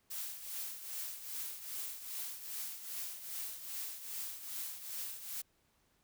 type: noise with tremolo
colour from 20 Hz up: blue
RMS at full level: -40 dBFS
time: 0.1-5.42 s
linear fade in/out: 10 ms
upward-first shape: triangle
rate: 2.5 Hz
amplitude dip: 70%
effects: pink hiss -74 dBFS RMS until 6.03 s